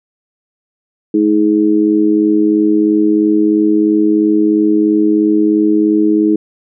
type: tone with amplitude modulation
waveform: sine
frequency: 317.1 Hz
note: D#4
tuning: 33 cents sharp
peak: -4 dBFS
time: 1.14-6.36 s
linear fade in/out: 5 ms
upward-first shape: sine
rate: 103 Hz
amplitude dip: 90%
effects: none